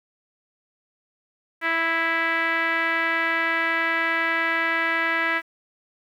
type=tone with low-pass filter; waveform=5% pulse; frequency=329.6 Hz; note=E4; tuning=in tune; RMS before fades=-23 dBFS; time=1.61-5.42 s; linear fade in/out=50 ms; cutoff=1900 Hz; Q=3.4; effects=9-bit